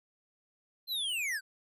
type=linear sweep; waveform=square; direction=down; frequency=4186 to 1489 Hz; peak=-32 dBFS; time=0.87-1.41 s; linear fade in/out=50 ms; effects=resampled to 32000 Hz